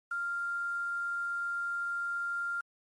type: tone with quantisation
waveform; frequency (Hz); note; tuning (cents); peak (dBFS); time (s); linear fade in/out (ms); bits
sine; 1394; F6; -4; -31; 0.11-2.61; 5; 9
effects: MP3 48 kbps